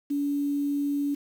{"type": "tone with quantisation", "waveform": "sine", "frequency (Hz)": 285.7, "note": "D4", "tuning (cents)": -48, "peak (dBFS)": -24, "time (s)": [0.1, 1.15], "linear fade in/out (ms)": 10, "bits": 8, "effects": []}